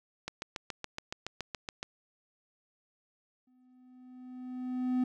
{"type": "click train", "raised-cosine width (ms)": 0.2, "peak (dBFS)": -19, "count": 12, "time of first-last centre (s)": [0.28, 1.829], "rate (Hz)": 7.1}
{"type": "tone with exponential growth", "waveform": "triangle", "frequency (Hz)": 252.7, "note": "B3", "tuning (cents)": 40, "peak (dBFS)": -23, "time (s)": [3.47, 5.04], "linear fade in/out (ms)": 5, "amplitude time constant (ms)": 340}
{"effects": []}